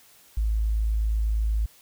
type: tone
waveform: sine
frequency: 54.1 Hz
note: A1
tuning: 29 cents flat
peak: -21 dBFS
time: 0.37-1.66 s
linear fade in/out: 5 ms
effects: white hiss -55 dBFS RMS until 1.81 s